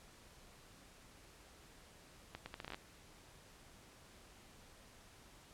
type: accelerating click train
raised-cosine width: 0.3 ms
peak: -29 dBFS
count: 10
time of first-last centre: 2.35-2.745 s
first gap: 110 ms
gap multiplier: 0.74
effects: pink hiss -61 dBFS RMS until 5.53 s + low-pass 11000 Hz 12 dB/octave